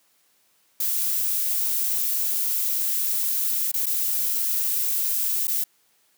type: noise with dropouts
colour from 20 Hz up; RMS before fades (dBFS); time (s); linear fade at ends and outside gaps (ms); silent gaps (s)
violet; -24; 0.8-5.64; 5; 3.717-3.739 / 3.859-3.865 / 5.471-5.479
effects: white hiss -64 dBFS RMS until 6.17 s + high-pass 150 Hz 12 dB/octave